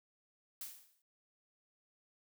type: noise with exponential decay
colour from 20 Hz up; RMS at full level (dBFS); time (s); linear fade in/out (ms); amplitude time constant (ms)
blue; -42; 0.61-1.02; 2; 88
effects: none